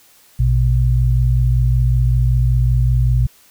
sine tone pair together, 58.2 / 123.47 Hz, A#1 / B2, -2 / 0 cents, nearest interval octave + minor second, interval 1302 cents, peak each -14 dBFS, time 0.39-3.27 s, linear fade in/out 10 ms, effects white hiss -50 dBFS RMS until 3.5 s

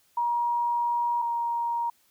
sine tone pair in turn, 951 / 940.1 Hz, A#5 / A#5, +34 / +14 cents, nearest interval unison, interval 20 cents, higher first, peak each -23 / -25 dBFS, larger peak first, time 0.17-1.22 / 1.22-1.9 s, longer first, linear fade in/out 5 ms, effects white hiss -65 dBFS RMS until 2.1 s

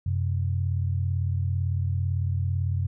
sine tone pair together, 91.77 / 129.7 Hz, F#2 / C3, -14 / -15 cents, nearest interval tritone, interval 599 cents, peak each -24 / -29 dBFS, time 0.06-2.87 s, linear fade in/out 5 ms, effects none

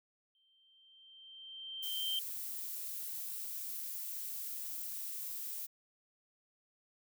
sine tone with exponential growth, 3136 Hz, G7, in tune, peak -32 dBFS, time 0.35-2.19 s, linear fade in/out 1 ms, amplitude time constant 400 ms
violet noise, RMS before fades -42 dBFS, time 1.82-5.67 s, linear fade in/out 20 ms
effects none

